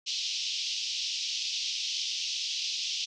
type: band-pass noise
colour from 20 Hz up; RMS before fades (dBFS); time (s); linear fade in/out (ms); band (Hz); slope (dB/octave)
white; -33; 0.06-3.06; 20; 2700 to 5800; 48
effects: none